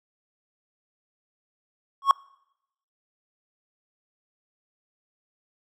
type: tone with exponential growth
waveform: triangle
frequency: 1100 Hz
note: C#6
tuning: 14 cents flat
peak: -7 dBFS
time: 2.02-2.11 s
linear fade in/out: 1 ms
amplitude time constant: 19 ms
effects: noise-tail reverb RT60 0.8 s tail -25 dB re dry